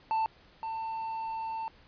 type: tone pair in turn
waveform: triangle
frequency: 887 / 894.7 Hz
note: A5 / A5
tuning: +14 / +29 cents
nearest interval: unison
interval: 15 cents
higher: second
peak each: -24 / -31 dBFS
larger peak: first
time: 0.11-0.26 / 0.63-1.68 s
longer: second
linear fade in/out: 0 ms
effects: pink hiss -59 dBFS RMS until 1.87 s + resampled to 11025 Hz